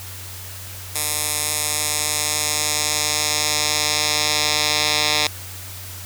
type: tone with band-pass filter sweep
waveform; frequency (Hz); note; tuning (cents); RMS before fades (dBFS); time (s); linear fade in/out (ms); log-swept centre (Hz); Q
10% pulse; 150.6; D3; +44; -21; 0.95-5.27; 2; 10000 to 4400; 1.3
effects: added 93 Hz sine -36 dBFS peak until 6.05 s + white hiss -36 dBFS RMS until 6.05 s